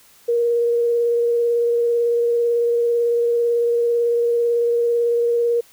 sine tone with vibrato, 471.9 Hz, A#4, 21 cents sharp, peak -15 dBFS, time 0.28-5.61 s, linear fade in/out 10 ms, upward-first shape square, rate 18 Hz, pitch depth 10 cents each way, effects white hiss -51 dBFS RMS until 5.72 s

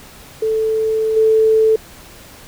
sine tone with level steps, 440 Hz, A4, in tune, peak -14 / -9 dBFS, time 0.42-1.76 s, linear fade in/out 5 ms, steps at 1.16 s, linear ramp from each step 10 ms, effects pink hiss -40 dBFS RMS until 2.47 s

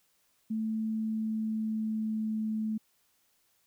sine tone with pitch glide, 220 to 217.7 Hz, A3 to A3, 0 to -18 cents, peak -29 dBFS, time 0.5-2.78 s, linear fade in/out 10 ms, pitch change -18 cents, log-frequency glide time 0.78-2.38 s, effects white hiss -71 dBFS RMS until 3.66 s

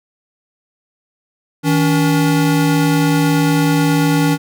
square tone pair together, 159.13 / 284.6 Hz, D#3 / C#4, +39 / +46 cents, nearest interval minor seventh, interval 1007 cents, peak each -15 dBFS, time 1.63-4.38 s, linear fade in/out 50 ms, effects none

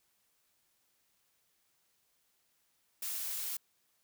blue noise, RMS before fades -38 dBFS, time 3.02-3.57 s, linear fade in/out 5 ms, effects white hiss -75 dBFS RMS until 4.03 s

